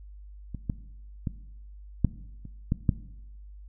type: clicks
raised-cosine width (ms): 5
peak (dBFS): -23 / -15 / -16 / -8 / -28 / -12 / -8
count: 7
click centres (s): 0.547 / 0.698 / 1.272 / 2.047 / 2.453 / 2.721 / 2.892
effects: noise-tail reverb RT60 0.9 s tail -17 dB re dry + added 50 Hz sine -43 dBFS peak until 3.68 s